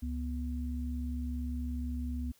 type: tone pair together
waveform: sine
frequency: 69.3 / 245.2 Hz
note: C#2 / B3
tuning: 0 / -12 cents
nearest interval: octave + minor seventh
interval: 2188 cents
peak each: -34 / -38 dBFS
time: 0.02-2.32 s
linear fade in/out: 10 ms
effects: white hiss -66 dBFS RMS until 2.39 s